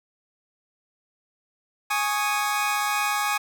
25% pulse chord, Ab suspended fourth, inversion none, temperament equal, 830.6 / 1108.7 / 1244.5 Hz, Ab5 / Db6 / Eb6, 0 / 0 / 0 cents, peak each -22 / -25 / -24 dBFS, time 1.9-3.38 s, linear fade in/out 10 ms, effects none

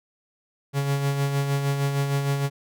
45% pulse tone with tremolo, 140 Hz, C#3, 18 cents sharp, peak -20 dBFS, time 0.73-2.5 s, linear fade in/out 50 ms, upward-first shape sine, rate 6.5 Hz, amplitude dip 45%, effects none

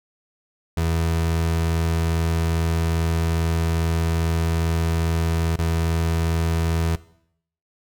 30% pulse tone with dropouts, 82.41 Hz, E2, in tune, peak -17 dBFS, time 0.77-6.96 s, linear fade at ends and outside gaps 5 ms, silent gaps 5.561-5.587 s, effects noise-tail reverb RT60 0.7 s tail -19 dB re dry

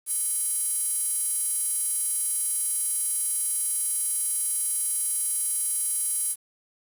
square tone with high-pass filter, 440 Hz, A4, in tune, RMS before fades -27 dBFS, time 0.06-6.36 s, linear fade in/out 50 ms, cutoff 10000 Hz, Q 6.2, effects 8-bit

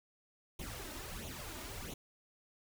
pink noise with flanger, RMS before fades -45 dBFS, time 0.59-1.94 s, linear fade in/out 5 ms, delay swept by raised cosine 0.3 to 3.3 ms, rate 1.5 Hz, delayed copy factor +0.7, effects none

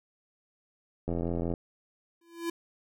click train, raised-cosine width 2 ms, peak -19 dBFS, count 40, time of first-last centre 1.08-1.538 s, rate 85.1 Hz
square tone with exponential growth, 337.2 Hz, E4, 39 cents sharp, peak -28 dBFS, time 2.21-2.5 s, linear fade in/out 5 ms, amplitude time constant 63 ms
effects none

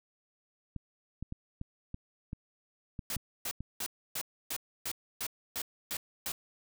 clicks, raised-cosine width 5 ms, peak -26 dBFS, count 9, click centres 0.763 / 1.226 / 1.324 / 1.614 / 1.944 / 2.331 / 2.992 / 3.166 / 3.606 s
white noise bursts, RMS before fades -36 dBFS, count 10, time 3.1-6.32 s, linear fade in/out 2 ms, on 61 ms, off 290 ms
effects none

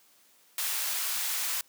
white high-pass noise, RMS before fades -31 dBFS, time 0.58-1.61 s, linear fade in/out 2 ms, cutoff 960 Hz, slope 12 dB/octave, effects white hiss -62 dBFS RMS until 1.68 s + high-pass 150 Hz 12 dB/octave

